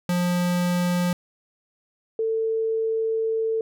square / sine tone pair in turn, 177.1 / 446.3 Hz, F3 / A4, +24 / +25 cents, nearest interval octave + major third, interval 1601 cents, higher second, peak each -21 dBFS, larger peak neither, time 0.09-1.13 / 2.19-3.61 s, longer second, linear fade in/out 2 ms, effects none

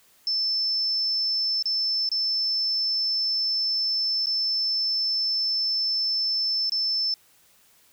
sine tone with dropouts, 5290 Hz, E8, 5 cents sharp, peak -22 dBFS, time 0.27-7.14 s, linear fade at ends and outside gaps 1 ms, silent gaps 1.625-1.656 / 2.09-2.116 / 4.259-4.269 / 6.696-6.72 s, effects white hiss -59 dBFS RMS until 7.92 s

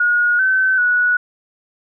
sine tone with pitch steps, 1443 / 1531 / 1467 Hz, F#6 / G6 / F#6, -44 / -41 / -15 cents, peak -12 dBFS, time 0-1.17 s, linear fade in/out 5 ms, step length 390 ms, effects none

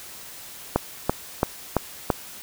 click train, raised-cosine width 1 ms, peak -4 dBFS, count 5, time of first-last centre 0.76-2.102 s, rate 2.98 Hz, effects white hiss -41 dBFS RMS until 2.42 s

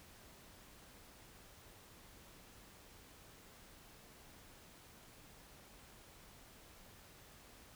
silence, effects pink hiss -60 dBFS RMS until 7.75 s

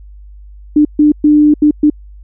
sine tone bursts at uneven times, 298.7 Hz, D4, 29 cents sharp, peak -4 dBFS, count 5, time 0.76-0.85 / 0.99-1.12 / 1.24-1.54 / 1.62-1.71 / 1.83-1.9 s, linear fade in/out 5 ms, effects added 50 Hz sine -32 dBFS peak until 2.23 s

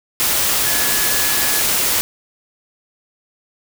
sine tone in noise, 1700 Hz, G#6, 40 cents sharp, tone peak -26 dBFS, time 0.65-1.61 s, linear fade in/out 0 ms, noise white, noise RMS -17 dBFS, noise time 0.2-2.01 s, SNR -12 dB, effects none

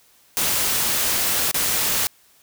white noise with dropouts, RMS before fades -21 dBFS, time 0.37-2.07 s, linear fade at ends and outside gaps 0 ms, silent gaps 1.513-1.544 s, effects white hiss -56 dBFS RMS until 2.42 s

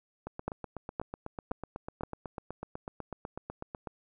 two click trains, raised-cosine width 1 ms, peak -18 / -24 dBFS, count 4 / 30, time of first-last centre 0.48-2.034 / 0.27-3.872 s, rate 1.93 / 8.05 Hz, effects none

